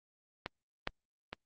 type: clicks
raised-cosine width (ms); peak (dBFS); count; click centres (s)
0.3; -20 / -16 / -23; 3; 0.461 / 0.874 / 1.33
effects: Opus 48 kbps